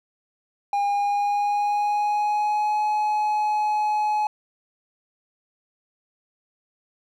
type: tone with pitch glide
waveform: triangle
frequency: 810 to 846.4 Hz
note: G#5 to G#5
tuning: -43 to +33 cents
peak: -18 dBFS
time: 0.73-4.27 s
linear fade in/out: 2 ms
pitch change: +76 cents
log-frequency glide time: 0.85-2.82 s
effects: none